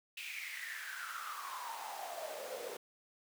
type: noise with high-pass filter sweep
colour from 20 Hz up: pink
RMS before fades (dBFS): -44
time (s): 0.17-2.77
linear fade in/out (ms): 5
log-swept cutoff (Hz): 2600 to 450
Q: 8.1
effects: none